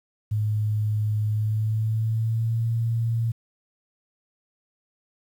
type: tone with pitch glide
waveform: sine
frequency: 106.6 to 114.91 Hz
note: G#2 to A#2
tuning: +46 to -24 cents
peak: -21 dBFS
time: 0.31-3.32 s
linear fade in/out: 10 ms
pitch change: +130 cents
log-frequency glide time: 1.25-2.68 s
effects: 9-bit